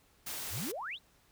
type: noise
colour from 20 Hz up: white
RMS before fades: -40 dBFS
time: 0.26-0.72 s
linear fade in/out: 10 ms
type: exponential sweep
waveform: sine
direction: up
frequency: 69.3 to 4186 Hz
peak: -37 dBFS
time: 0.5-0.99 s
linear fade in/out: 50 ms
effects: pink hiss -67 dBFS RMS until 1.31 s